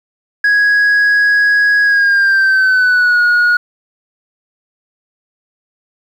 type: tone with pitch glide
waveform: sine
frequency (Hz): 1661.2 to 1446.2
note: G#6 to F#6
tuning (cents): 0 to -40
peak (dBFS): -5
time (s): 0.44-3.57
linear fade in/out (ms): 5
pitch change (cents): -240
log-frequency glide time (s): 1.83-3.21
effects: tanh soft clip ceiling -7 dBFS + 7-bit